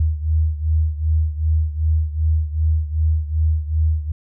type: beating tone pair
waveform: sine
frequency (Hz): 77.78 / 80.38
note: D#2 / E2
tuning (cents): 0 / -43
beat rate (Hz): 2.6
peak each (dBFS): -17 / -21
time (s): 0-4.12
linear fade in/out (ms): 5
effects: none